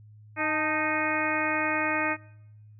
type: harmonic tone with a mistuned harmonic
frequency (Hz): 310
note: D#4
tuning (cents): -6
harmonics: 1 / 2 / 3 / 4 / 5 / 6 / 7 / 8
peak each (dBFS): -33 / -33 / -33 / -33 / -33 / -33 / -33 / -33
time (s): 0.36-2.17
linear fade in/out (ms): 50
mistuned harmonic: 3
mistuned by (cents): -71
effects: noise-tail reverb RT60 0.9 s tail -23 dB re dry + added 106 Hz sine -48 dBFS peak until 2.79 s